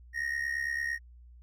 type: tone with amplitude modulation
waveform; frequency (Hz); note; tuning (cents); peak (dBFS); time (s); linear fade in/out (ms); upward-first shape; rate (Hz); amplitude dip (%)
triangle; 1864.7; A#6; 0; -25; 0.13-0.99; 50; sine; 68.9; 75
effects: added 60 Hz sine -50 dBFS peak until 1.42 s